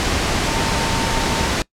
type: tone in noise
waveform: sine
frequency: 908 Hz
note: A#5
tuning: 46 cents flat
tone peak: -25 dBFS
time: 0.47-1.46 s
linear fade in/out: 0 ms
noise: pink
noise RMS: -19 dBFS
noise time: 0-1.62 s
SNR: -9 dB
effects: noise-tail reverb RT60 0.1 s tail -22 dB re dry + low-pass 7000 Hz 12 dB/octave